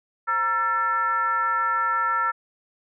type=tone with frequency modulation; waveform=sine; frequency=1347 Hz; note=E6; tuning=37 cents sharp; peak=-20 dBFS; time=0.27-2.32 s; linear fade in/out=20 ms; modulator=413 Hz; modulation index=0.81; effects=none